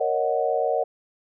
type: chord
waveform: sine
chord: D# minor seventh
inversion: second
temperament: equal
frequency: 466.2 / 554.4 / 622.3 / 740 Hz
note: A#4 / C#5 / D#5 / F#5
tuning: 0 / 0 / 0 / 0 cents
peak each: -26 dBFS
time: 0-0.84 s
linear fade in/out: 10 ms
effects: none